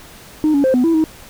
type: tone with pitch steps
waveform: sine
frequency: 307.5 / 282.2 / 524 / 250 / 330.2 / 315.9 Hz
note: D#4 / C#4 / C5 / B3 / E4 / D#4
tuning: -20 / +31 / +2 / +21 / +3 / +26 cents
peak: -9 dBFS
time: 0.44-1.04 s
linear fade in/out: 0 ms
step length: 100 ms
effects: tanh soft clip ceiling -9 dBFS + pink hiss -40 dBFS RMS until 1.29 s

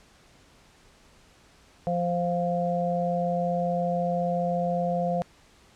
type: harmonic tone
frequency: 174.61 Hz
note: F3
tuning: in tune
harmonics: 1 / 3 / 4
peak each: -28 / -28 / -28 dBFS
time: 1.87-5.22 s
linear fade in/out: 0 ms
effects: pink hiss -57 dBFS RMS until 5.75 s + low-pass 8000 Hz 12 dB/octave

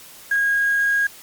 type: tone with quantisation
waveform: sine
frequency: 1636 Hz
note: G#6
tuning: 26 cents flat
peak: -16 dBFS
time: 0.31-1.07 s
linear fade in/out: 5 ms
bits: 6
effects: white hiss -43 dBFS RMS until 1.22 s + Opus 48 kbps

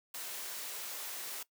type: high-pass noise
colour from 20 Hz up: white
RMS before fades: -42 dBFS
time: 0.14-1.43 s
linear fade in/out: 5 ms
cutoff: 360 Hz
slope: 12 dB/octave
effects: noise-tail reverb RT60 0.1 s tail -19 dB re dry

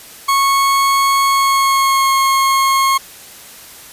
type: tone with pitch glide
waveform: 40% pulse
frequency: 1100 to 1082.4 Hz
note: C#6 to C#6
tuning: -14 to -42 cents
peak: -10 dBFS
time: 0.28-2.98 s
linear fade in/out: 10 ms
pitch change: -28 cents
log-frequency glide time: 1.25-2.11 s
effects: white hiss -37 dBFS RMS until 3.92 s + resampled to 32000 Hz

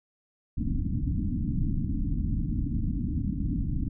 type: low-pass noise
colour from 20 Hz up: pink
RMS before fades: -28 dBFS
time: 0.57-3.89 s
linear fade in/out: 10 ms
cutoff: 300 Hz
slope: 96 dB/octave
effects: none

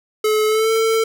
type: tone with pitch glide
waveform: square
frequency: 430 to 447.2 Hz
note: A4 to A4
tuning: -40 to +28 cents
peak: -15 dBFS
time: 0.24-1.04 s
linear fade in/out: 5 ms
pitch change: +68 cents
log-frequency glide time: 0.47-0.71 s
effects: none

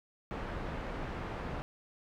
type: low-pass noise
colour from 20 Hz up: pink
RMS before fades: -39 dBFS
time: 0.31-1.62 s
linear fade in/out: 0 ms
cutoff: 1700 Hz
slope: 12 dB/octave
effects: none

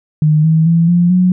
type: tone with pitch steps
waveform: sine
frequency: 153.1 / 159.88 / 166.96 / 174.35 / 182.07 Hz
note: D#3 / D#3 / E3 / F3 / F#3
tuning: -28 / +47 / +22 / -3 / -28 cents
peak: -7 dBFS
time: 0.22-1.32 s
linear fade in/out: 2 ms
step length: 220 ms
effects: none

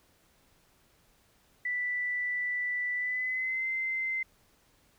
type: tone with pitch glide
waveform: sine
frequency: 1975 to 2073 Hz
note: B6 to C7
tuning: 0 to -17 cents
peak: -29 dBFS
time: 1.65-4.23 s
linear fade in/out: 5 ms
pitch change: +83 cents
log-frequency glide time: 2.95-3.67 s
effects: pink hiss -66 dBFS RMS until 4.98 s

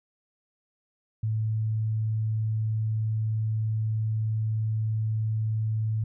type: tone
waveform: sine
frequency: 109.6 Hz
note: A2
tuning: 6 cents flat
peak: -24 dBFS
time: 1.23-6.04 s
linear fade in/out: 5 ms
effects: none

